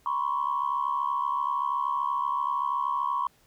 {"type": "tone cluster", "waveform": "sine", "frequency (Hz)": [975, 1048, 1116], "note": ["B5", "C6", "C#6"], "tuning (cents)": [-23, 2, 11], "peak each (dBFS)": -29, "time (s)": [0.06, 3.27], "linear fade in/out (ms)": 2, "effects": ["tanh soft clip ceiling -17 dBFS", "pink hiss -63 dBFS RMS until 3.46 s"]}